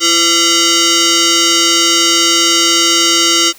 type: tone with frequency modulation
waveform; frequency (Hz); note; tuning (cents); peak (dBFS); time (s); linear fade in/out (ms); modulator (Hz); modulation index
sine; 1363; F6; -43; -5; 0-3.53; 50; 850; 6.7
effects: tanh soft clip ceiling -7 dBFS + white hiss -40 dBFS RMS until 3.58 s